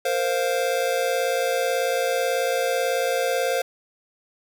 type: chord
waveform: square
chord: Bb suspended second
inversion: none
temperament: just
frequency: 466.2 / 524.4 / 699.2 Hz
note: Bb4 / C5 / F5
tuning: 0 / +4 / +2 cents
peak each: -28 / -24 / -28 dBFS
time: 0.05-3.62 s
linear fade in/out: 5 ms
effects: 9-bit